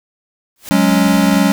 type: noise with exponential growth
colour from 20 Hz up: white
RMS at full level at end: -26 dBFS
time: 0.56-0.69 s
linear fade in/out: 1 ms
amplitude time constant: 28 ms
type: chord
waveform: square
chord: F# suspended second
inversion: none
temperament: equal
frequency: 185 / 207.7 / 277.2 Hz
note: F#3 / G#3 / C#4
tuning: 0 / 0 / 0 cents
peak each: -15 dBFS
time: 0.71-1.52 s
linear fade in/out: 0 ms
type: noise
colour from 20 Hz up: pink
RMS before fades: -33 dBFS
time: 0.88-1.39 s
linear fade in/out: 5 ms
effects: none